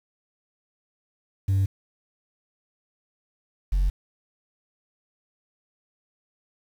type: tone pair in turn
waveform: sine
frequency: 97 / 45.78 Hz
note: G2 / F#1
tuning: -18 / -18 cents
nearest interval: octave + minor second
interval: 1300 cents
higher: first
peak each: -16 dBFS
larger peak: neither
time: 1.48-1.66 / 3.72-3.9 s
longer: neither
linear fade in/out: 10 ms
effects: tanh soft clip ceiling -18 dBFS + 8-bit